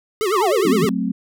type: tone with vibrato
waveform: square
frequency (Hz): 400.4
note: G4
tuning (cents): +37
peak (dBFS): -18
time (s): 0.21-0.89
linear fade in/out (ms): 0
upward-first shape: sine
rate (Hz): 9.8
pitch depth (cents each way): 190
type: exponential sweep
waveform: sine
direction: down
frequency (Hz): 1365 to 145.1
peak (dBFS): -17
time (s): 0.32-0.85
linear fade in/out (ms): 5
type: chord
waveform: sine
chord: F# diminished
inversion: none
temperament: equal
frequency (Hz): 185 / 220 / 261.6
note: F#3 / A3 / C4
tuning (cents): 0 / 0 / 0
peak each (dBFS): -23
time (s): 0.65-1.12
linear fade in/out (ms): 5
effects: none